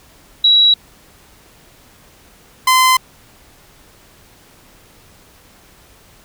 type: tone pair in turn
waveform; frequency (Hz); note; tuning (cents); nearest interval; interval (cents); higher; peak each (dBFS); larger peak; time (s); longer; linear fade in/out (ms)
sine / sawtooth; 3889 / 1030.1; B7 / C6; -27 / -27; octave + major seventh; 2300; first; -7 / -5; second; 0.44-0.74 / 2.67-2.97; neither; 5
effects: pink hiss -47 dBFS RMS until 6.24 s